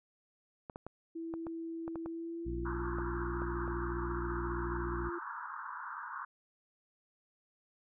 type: clicks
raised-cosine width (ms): 1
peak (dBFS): -29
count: 11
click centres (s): 0.698 / 0.759 / 0.866 / 1.339 / 1.468 / 1.879 / 1.957 / 2.06 / 2.986 / 3.419 / 3.678
type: tone with pitch glide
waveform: sine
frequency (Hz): 329.6 to 344.8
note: E4 to F4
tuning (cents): 0 to -22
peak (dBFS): -38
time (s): 1.15-5.19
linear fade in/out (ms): 10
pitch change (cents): +78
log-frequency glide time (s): 2.06-2.86
type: harmonic tone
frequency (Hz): 59.9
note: A#1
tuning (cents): +48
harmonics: 1 / 2 / 3 / 4 / 5 / 6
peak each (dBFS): -38 / -44 / -48 / -50 / -52 / -54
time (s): 2.45-5.1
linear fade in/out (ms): 20
type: band-pass noise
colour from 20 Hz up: pink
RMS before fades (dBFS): -43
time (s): 2.65-6.25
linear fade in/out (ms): 5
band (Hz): 910 to 1600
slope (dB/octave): 96
effects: none